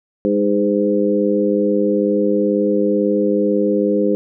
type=harmonic tone with a mistuned harmonic; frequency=102.2 Hz; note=G#2; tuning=27 cents flat; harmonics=2 / 3 / 4 / 5; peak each=-19 / -19 / -19 / -19 dBFS; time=0.25-4.15 s; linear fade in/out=0 ms; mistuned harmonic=3; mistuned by=+22 cents; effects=none

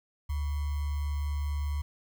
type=tone with sample-and-hold; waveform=sine; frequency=72.8 Hz; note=D2; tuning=15 cents flat; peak=-28 dBFS; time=0.29-1.82 s; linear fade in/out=10 ms; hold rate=1050 Hz; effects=none

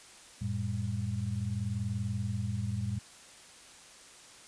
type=tone cluster; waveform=sine; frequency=92.8 / 113.4 / 198.7 Hz; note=F#2 / A#2 / G3; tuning=+6 / -47 / +24 cents; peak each=-36 / -33 / -38 dBFS; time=0.41-2.99 s; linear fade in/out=10 ms; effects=white hiss -53 dBFS RMS until 4.47 s + resampled to 22050 Hz

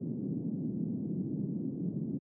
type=band-pass noise; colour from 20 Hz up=pink; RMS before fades=-35 dBFS; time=0-2.19 s; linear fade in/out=20 ms; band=160 to 270 Hz; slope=24 dB/octave; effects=high-pass 100 Hz 12 dB/octave

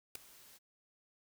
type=noise with ADSR envelope; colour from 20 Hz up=white; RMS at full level=-37 dBFS; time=0.15-0.59 s; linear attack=4 ms; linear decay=5 ms; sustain=-22 dB; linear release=29 ms; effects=none

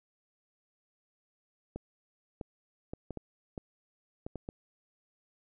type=clicks; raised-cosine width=2 ms; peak=-25 dBFS; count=9; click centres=1.76 / 2.412 / 2.935 / 3.107 / 3.173 / 3.578 / 4.265 / 4.357 / 4.489 s; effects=none

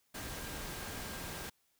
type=tone in noise; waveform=sine; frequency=1600 Hz; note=G6; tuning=35 cents sharp; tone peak=-53 dBFS; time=0.14-1.5 s; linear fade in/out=10 ms; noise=pink; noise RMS=-43 dBFS; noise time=0.14-1.5 s; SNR=-13 dB; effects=white hiss -75 dBFS RMS until 1.79 s

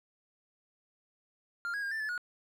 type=tone with pitch steps; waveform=triangle; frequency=1398 / 1650 / 1613 / 1774 / 1729 / 1450 Hz; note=F6 / G#6 / G6 / A6 / A6 / F#6; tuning=+1 / -12 / +49 / +14 / -31 / -35 cents; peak=-31 dBFS; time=1.65-2.178 s; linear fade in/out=0 ms; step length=88 ms; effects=none

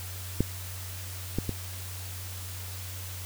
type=clicks; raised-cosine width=3 ms; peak=-10 / -14 / -17 dBFS; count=3; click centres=0.406 / 1.386 / 1.493 s; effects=added 92 Hz sine -38 dBFS peak until 3.25 s + white hiss -42 dBFS RMS until 3.25 s

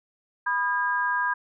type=tone cluster; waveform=sine; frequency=988 / 1226 / 1620 Hz; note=B5 / D#6 / G#6; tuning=0 / -26 / -43 cents; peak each=-26 / -33 / -25 dBFS; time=0.46-1.34 s; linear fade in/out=10 ms; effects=none

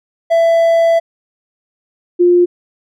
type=tone pair in turn; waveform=triangle / sine; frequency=666 / 352.8 Hz; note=E5 / F4; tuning=+18 / +18 cents; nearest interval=major seventh; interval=1100 cents; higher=first; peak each=-6 dBFS; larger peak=neither; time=0.3-1 / 2.19-2.46 s; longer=first; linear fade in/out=20 ms; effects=none

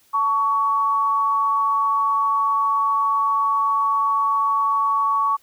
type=tone pair together; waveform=sine; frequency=888 / 1123.1 Hz; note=A5 / C#6; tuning=+16 / +22 cents; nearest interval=major third; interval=406 cents; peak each=-26 / -17 dBFS; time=0.13-5.37 s; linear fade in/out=20 ms; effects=white hiss -58 dBFS RMS until 5.42 s

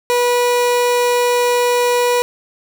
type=tone; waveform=30% pulse; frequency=487.4 Hz; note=B4; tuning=23 cents flat; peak=-10 dBFS; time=0.1-2.22 s; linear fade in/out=0 ms; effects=8-bit

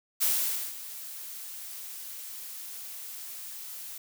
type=noise with ADSR envelope; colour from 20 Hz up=blue; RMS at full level=-25 dBFS; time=0.2-3.98 s; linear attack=26 ms; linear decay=510 ms; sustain=-16 dB; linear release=4 ms; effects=none

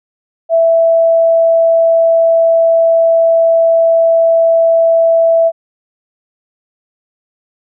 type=tone; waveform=sine; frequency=661 Hz; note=E5; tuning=5 cents sharp; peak=-6 dBFS; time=0.49-5.52 s; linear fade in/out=50 ms; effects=none

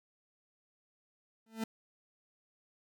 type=tone with exponential growth; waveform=40% pulse; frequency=222.8 Hz; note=A3; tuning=22 cents sharp; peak=-30 dBFS; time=1.46-1.64 s; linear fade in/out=5 ms; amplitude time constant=37 ms; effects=none

